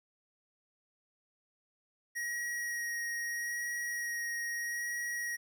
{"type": "tone with vibrato", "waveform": "square", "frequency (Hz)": 1892, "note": "A#6", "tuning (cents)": 25, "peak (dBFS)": -35, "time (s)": [2.15, 5.37], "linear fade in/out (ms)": 20, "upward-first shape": "sine", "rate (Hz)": 0.78, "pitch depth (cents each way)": 12, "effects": ["12-bit"]}